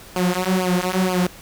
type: tone with flanger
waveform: sawtooth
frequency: 183.2 Hz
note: F#3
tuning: 17 cents flat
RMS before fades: -20 dBFS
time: 0.16-1.27 s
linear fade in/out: 2 ms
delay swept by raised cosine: 0.52 to 6.12 ms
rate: 2.1 Hz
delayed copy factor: -1
effects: pink hiss -42 dBFS RMS until 1.41 s